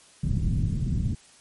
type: low-pass noise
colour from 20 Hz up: white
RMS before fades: -25 dBFS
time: 0.23-1.15 s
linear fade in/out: 10 ms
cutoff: 170 Hz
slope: 24 dB/octave
effects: white hiss -54 dBFS RMS until 1.4 s + MP3 48 kbps